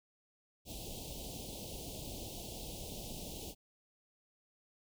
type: band-stop noise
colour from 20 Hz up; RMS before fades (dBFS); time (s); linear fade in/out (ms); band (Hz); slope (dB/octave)
pink; -45; 0.65-3.55; 50; 800 to 2800; 48
effects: none